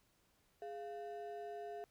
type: ring-modulated tone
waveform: triangle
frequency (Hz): 554.4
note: C#5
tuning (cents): 0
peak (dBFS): -39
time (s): 0.62-1.84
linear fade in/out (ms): 0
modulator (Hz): 140
effects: pink hiss -75 dBFS RMS until 1.9 s